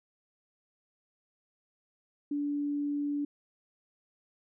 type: tone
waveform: sine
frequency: 289.3 Hz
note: D4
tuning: 26 cents flat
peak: -29 dBFS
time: 2.31-3.25 s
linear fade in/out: 5 ms
effects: none